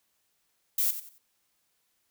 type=noise with echo; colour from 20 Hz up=violet; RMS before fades=-26 dBFS; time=0.78-0.91 s; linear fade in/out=5 ms; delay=91 ms; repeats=3; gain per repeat=-11 dB; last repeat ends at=1.183 s; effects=white hiss -74 dBFS RMS until 2.1 s